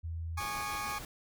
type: tone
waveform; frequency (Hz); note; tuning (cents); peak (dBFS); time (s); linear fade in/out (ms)
sine; 82.5; E2; +2; -35; 0.03-0.41; 20
type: chord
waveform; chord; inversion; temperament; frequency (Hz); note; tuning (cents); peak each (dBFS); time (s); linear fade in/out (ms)
30% pulse; Ab suspended fourth; none; equal with one note detuned; 830.6 / 1108.7 / 1218.2; Ab5 / Db6 / Eb6; 0 / 0 / -37; -37; 0.37-0.99; 10
type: noise with tremolo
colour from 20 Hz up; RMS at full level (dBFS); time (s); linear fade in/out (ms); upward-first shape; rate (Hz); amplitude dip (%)
pink; -44; 0.4-1.05; 2; sine; 6.6; 30
effects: none